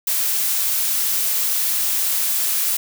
blue noise, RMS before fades -20 dBFS, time 0.07-2.77 s, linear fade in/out 5 ms, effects none

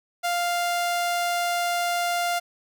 sawtooth tone, 698.5 Hz, F5, in tune, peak -19 dBFS, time 0.23-2.4 s, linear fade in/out 20 ms, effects none

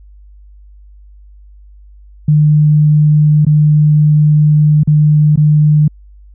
sine tone with dropouts, 150.8 Hz, D3, 46 cents sharp, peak -5 dBFS, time 2.28-5.88 s, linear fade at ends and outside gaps 5 ms, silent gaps 3.45-3.466 / 4.834-4.874 / 5.359-5.374 s, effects added 50 Hz sine -36 dBFS peak until 6.34 s

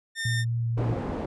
sawtooth tone, 1812 Hz, A#6, 50 cents flat, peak -25 dBFS, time 0.15-0.45 s, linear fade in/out 50 ms
sine tone with vibrato, 116.54 Hz, A#2, in tune, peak -24 dBFS, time 0.25-0.94 s, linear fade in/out 5 ms, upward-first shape sine, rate 4 Hz, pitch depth 11 cents each way
white low-pass noise, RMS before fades -31 dBFS, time 0.77-1.26 s, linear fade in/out 10 ms, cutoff 470 Hz, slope 12 dB/octave
effects resampled to 24000 Hz

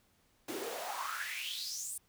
pink noise with high-pass filter sweep, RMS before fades -40 dBFS, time 0.48-1.98 s, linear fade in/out 5 ms, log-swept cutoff 300 to 9600 Hz, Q 6.5, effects pink hiss -71 dBFS RMS until 2.08 s

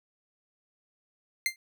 sawtooth tone with exponential decay, 2093 Hz, C7, in tune, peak -18 dBFS, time 1.46-1.56 s, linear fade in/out 1 ms, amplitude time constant 21 ms, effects none

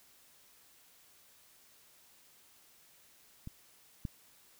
clicks, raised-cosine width 5 ms, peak -30 / -24 dBFS, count 2, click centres 3.474 / 4.052 s, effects white hiss -63 dBFS RMS until 4.59 s

